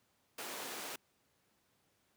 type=high-pass noise; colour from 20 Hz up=pink; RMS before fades=-44 dBFS; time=0.38-0.96 s; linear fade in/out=5 ms; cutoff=350 Hz; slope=12 dB/octave; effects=pink hiss -75 dBFS RMS until 2.16 s + high-pass 100 Hz 12 dB/octave